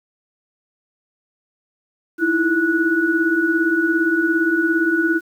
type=tone cluster; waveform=sine; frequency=316 / 333.4 / 1470 Hz; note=D#4 / E4 / F#6; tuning=+27 / +20 / -12 cents; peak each=-22 / -18 / -19 dBFS; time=2.18-5.21 s; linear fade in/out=50 ms; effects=8-bit